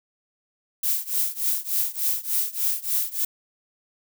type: noise with tremolo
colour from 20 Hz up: violet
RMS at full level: -21 dBFS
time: 0.83-3.25 s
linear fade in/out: 5 ms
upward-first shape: triangle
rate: 3.4 Hz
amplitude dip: 95%
effects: none